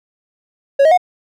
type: tone with pitch steps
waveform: triangle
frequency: 554.4 / 633.2 / 723.1 Hz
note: C#5 / D#5 / F#5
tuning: 0 / +30 / -40 cents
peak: -5 dBFS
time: 0.79-0.976 s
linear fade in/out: 10 ms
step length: 62 ms
effects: none